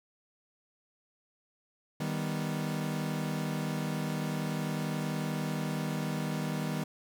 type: chord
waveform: 40% pulse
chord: Eb augmented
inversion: none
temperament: equal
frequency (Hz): 155.56 / 196 / 246.9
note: Eb3 / G3 / B3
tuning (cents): 0 / 0 / 0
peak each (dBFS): -33 / -36 / -37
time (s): 2-6.84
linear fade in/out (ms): 5
effects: none